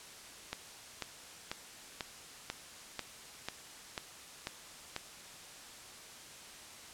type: click train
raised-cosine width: 0.2 ms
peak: -19 dBFS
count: 10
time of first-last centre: 0.53-4.963 s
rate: 2.03 Hz
effects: white hiss -51 dBFS RMS until 6.93 s + low-pass 9000 Hz 12 dB/octave